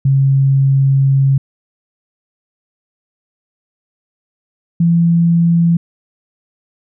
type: tone pair in turn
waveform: sine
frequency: 136.2 / 168.99 Hz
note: C#3 / E3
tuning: -30 / +43 cents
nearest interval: major third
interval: 373 cents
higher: second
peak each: -8 dBFS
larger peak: neither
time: 0.05-1.38 / 4.8-5.77 s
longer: first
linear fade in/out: 5 ms
effects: none